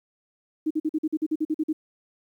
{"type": "tone bursts", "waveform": "sine", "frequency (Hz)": 311.5, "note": "D#4", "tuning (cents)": 2, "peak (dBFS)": -21, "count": 12, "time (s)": [0.66, 1.73], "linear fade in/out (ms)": 10, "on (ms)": 47, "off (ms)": 46, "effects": ["10-bit"]}